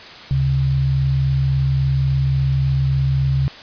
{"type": "tone pair together", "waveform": "sine", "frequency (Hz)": [71.79, 135.4], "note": ["D2", "C#3"], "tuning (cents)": [-39, -40], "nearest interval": "major seventh", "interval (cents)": 1099, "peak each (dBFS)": [-22, -15], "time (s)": [0.31, 3.48], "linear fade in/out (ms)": 0, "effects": ["white hiss -37 dBFS RMS until 3.62 s", "resampled to 11025 Hz"]}